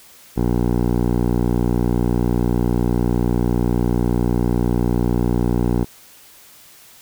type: tone with low-pass filter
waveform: 10% pulse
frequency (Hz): 60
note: B1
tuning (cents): -49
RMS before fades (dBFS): -18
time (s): 0.36-5.85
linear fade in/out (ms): 20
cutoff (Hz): 650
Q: 0.84
effects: white hiss -46 dBFS RMS until 7.01 s